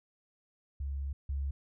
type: tone pair in turn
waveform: sine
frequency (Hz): 69.3 / 69.3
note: C#2 / C#2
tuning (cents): 0 / 0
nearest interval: unison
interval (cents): 0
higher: neither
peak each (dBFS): -33 / -31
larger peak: second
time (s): 0.8-1.13 / 1.29-1.51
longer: first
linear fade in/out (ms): 5
effects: none